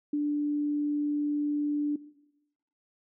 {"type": "tone", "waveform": "sine", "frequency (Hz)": 293.7, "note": "D4", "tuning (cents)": 0, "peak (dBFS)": -25, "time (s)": [0.13, 1.96], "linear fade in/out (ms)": 5, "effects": ["noise-tail reverb RT60 0.9 s tail -18 dB re dry"]}